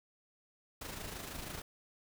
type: noise with amplitude modulation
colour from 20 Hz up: pink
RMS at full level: -42 dBFS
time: 0.81-1.62 s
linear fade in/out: 5 ms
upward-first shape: sine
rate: 26.1 Hz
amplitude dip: 50%
effects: none